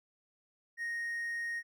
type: tone with hard clipping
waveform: triangle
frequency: 1864.7 Hz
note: A#6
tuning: in tune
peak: -35 dBFS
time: 0.77-1.63 s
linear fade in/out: 50 ms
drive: 5 dB
effects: none